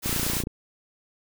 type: noise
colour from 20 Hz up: white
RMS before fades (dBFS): -28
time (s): 0.02-0.44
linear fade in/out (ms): 50
type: click train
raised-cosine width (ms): 3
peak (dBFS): -17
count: 13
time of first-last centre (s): 0.06-0.471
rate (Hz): 29.2
effects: none